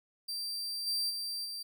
40% pulse tone with level steps, 4699 Hz, D8, in tune, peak -34 / -29 / -34 / -37 dBFS, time 0.28-1.63 s, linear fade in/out 10 ms, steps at 0.86 / 1.09 / 1.44 s, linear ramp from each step 20 ms, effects none

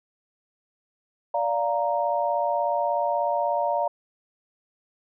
sine chord, Bb major, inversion first, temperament just, 582.7 / 699.2 / 932.3 Hz, D5 / F5 / Bb5, -14 / +2 / 0 cents, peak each -26 dBFS, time 1.34-3.88 s, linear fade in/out 5 ms, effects none

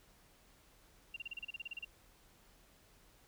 sine tone bursts, 2768 Hz, F7, 16 cents flat, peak -40 dBFS, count 13, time 1.14-1.848 s, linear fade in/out 5 ms, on 24 ms, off 33 ms, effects added 40 Hz sine -70 dBFS peak until 3.27 s + pink hiss -66 dBFS RMS until 3.27 s

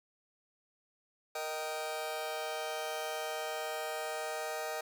sawtooth chord, Eb major, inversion second, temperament just, 466.7 / 622.3 / 777.8 Hz, Bb4 / Eb5 / G5, +2 / 0 / -14 cents, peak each -38 / -35 / -37 dBFS, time 1.35-4.81 s, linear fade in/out 5 ms, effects none

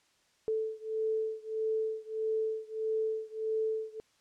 sine beating tone pair, 438.7 / 440.3 Hz, A4 / A4, -5 / +1 cents, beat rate 1.6 Hz, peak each -33 / -34 dBFS, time 0.48-4 s, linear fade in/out 0 ms, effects white hiss -69 dBFS RMS until 4.2 s + low-pass 7000 Hz 12 dB/octave

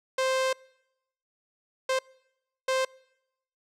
sawtooth tone bursts at uneven times, 523.3 Hz, C5, in tune, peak -20 dBFS, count 3, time 0.18-0.53 / 1.89-1.99 / 2.68-2.85 s, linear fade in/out 5 ms, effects noise-tail reverb RT60 0.9 s tail -26 dB re dry + low-pass 8000 Hz 12 dB/octave

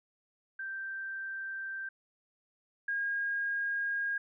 sine tone pair in turn, 1568 / 1626.7 Hz, G6 / G#6, 0 / -36 cents, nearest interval minor second, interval 64 cents, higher second, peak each -36 / -30 dBFS, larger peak second, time 0.59-1.89 / 2.88-4.18 s, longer neither, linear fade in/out 5 ms, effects none

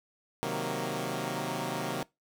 10% pulse chord, C half-diminished seventh, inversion none, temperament equal, 130.81 / 155.56 / 185 / 233.1 Hz, C3 / Eb3 / Gb3 / Bb3, 0 / 0 / 0 / 0 cents, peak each -29 dBFS, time 0.43-2.03 s, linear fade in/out 0 ms, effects noise-tail reverb RT60 0.2 s tail -22 dB re dry

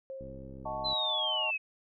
sine tone with exponential decay, 534 Hz, C5, 35 cents sharp, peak -37 dBFS, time 0.1-1.16 s, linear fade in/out 0 ms, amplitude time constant 230 ms
click train, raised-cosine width 3 ms, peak -34 dBFS, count 49, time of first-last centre 0.21-0.93 s, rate 66.7 Hz
sine chord, D# half-diminished seventh, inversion none, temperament equal, 622.3 / 740 / 880 / 1108.7 Hz, D#5 / F#5 / A5 / C#6, 0 / 0 / 0 / 0 cents, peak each -38 / -42 / -37 / -42 dBFS, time 0.65-1.51 s, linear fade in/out 10 ms
sine linear sweep, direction down, 4094 to 2513 Hz, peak -29 dBFS, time 0.84-1.58 s, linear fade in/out 20 ms
effects none

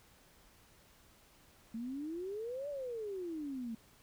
sine exponential two-way sweep, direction up then down, 220 to 590 to 220 Hz, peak -38 dBFS, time 1.74-3.75 s, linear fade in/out 5 ms, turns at 2.69 s, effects pink hiss -64 dBFS RMS until 4.02 s

